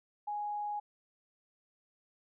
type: tone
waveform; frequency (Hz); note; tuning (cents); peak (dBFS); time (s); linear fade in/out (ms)
sine; 830.6; G#5; 0; -34; 0.27-0.8; 10
effects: none